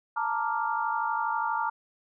sine chord, Bb major seventh, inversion third, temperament equal, 880 / 932.3 / 1174.7 / 1396.9 Hz, A5 / Bb5 / D6 / F6, 0 / 0 / 0 / 0 cents, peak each -31 / -30 / -33 / -33 dBFS, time 0.16-1.7 s, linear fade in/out 10 ms, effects none

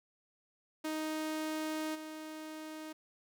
sawtooth tone with level steps, 311.8 Hz, D#4, 4 cents sharp, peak -31 / -39 dBFS, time 0.84-2.93 s, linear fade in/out 10 ms, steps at 1.94 s, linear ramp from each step 20 ms, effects none

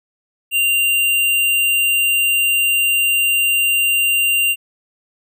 square tone, 2780 Hz, F7, 9 cents flat, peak -14 dBFS, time 0.51-4.56 s, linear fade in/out 50 ms, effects none

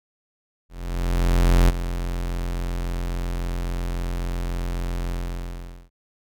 45% pulse tone with ADSR envelope, 43.65 Hz, F1, in tune, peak -12 dBFS, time 0.69-5.9 s, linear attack 1000 ms, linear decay 18 ms, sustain -12 dB, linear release 800 ms, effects none

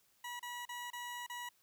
20% pulse tone with dropouts, 969 Hz, B5, 33 cents flat, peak -37 dBFS, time 0.24-1.49 s, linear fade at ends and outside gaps 5 ms, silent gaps 0.395-0.427 / 0.654-0.69 / 0.904-0.931 / 1.265-1.297 s, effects white hiss -72 dBFS RMS until 1.62 s

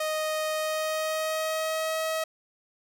sawtooth tone with pitch glide, 622.3 to 638.3 Hz, D#5 to D#5, 0 to +44 cents, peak -23 dBFS, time 0-2.24 s, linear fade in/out 5 ms, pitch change +44 cents, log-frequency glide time 0.54-2 s, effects none

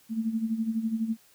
sine tone with tremolo, 223.8 Hz, A3, 30 cents sharp, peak -23 dBFS, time 0.09-1.17 s, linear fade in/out 50 ms, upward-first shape sine, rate 12 Hz, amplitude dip 70%, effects white hiss -60 dBFS RMS until 1.34 s

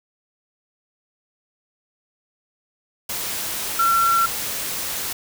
sine tone in noise, 1358 Hz, F6, 49 cents flat, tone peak -15 dBFS, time 3.79-4.26 s, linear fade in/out 5 ms, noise white, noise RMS -27 dBFS, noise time 3.09-5.13 s, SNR +9 dB, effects none

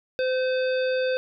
harmonic tone, 514 Hz, C5, 31 cents flat, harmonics 1 / 3 / 5 / 7 / 9, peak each -22 / -32 / -36 / -39 / -41 dBFS, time 0.19-1.17 s, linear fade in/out 0 ms, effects none

